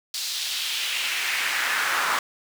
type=noise with high-pass filter sweep; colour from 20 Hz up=brown; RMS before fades=-26 dBFS; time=0.14-2.19 s; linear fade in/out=2 ms; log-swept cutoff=4600 to 1200 Hz; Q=2; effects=none